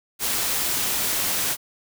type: noise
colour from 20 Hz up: white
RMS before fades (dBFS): -24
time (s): 0.19-1.57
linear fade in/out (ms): 50
effects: none